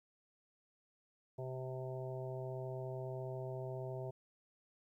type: harmonic tone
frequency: 129.6 Hz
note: C3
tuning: 16 cents flat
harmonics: 1 / 3 / 4 / 5 / 6 / 7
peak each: -43 / -46 / -51 / -47 / -60 / -56 dBFS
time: 1.38-4.11 s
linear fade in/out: 10 ms
effects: 13-bit